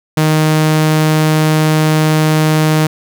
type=tone; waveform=sawtooth; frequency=155.56 Hz; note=D#3; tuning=in tune; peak=-5 dBFS; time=0.17-2.87 s; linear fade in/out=5 ms; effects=none